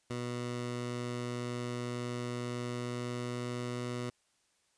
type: tone with pitch glide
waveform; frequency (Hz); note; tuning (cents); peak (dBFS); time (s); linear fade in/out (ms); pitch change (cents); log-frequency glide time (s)
15% pulse; 121.9 to 122.61; B2 to B2; -22 to -12; -29; 0.1-4.1; 5; +10; 2.6-3.95
effects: white hiss -73 dBFS RMS until 4.77 s + resampled to 22050 Hz